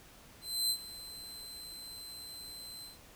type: tone with ADSR envelope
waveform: sawtooth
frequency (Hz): 4079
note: C8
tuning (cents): -45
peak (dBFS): -25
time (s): 0.41-2.99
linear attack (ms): 290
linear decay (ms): 71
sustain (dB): -17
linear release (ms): 160
effects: pink hiss -57 dBFS RMS until 3.15 s